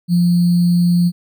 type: tone with sample-and-hold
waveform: sine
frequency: 174.7 Hz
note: F3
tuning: 1 cent sharp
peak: -10 dBFS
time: 0.08-1.12 s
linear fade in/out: 50 ms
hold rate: 4410 Hz
effects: none